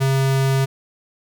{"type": "tone", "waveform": "square", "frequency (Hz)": 134.7, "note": "C#3", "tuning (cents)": -49, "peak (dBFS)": -16, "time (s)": [0, 0.66], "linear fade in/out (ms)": 20, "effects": []}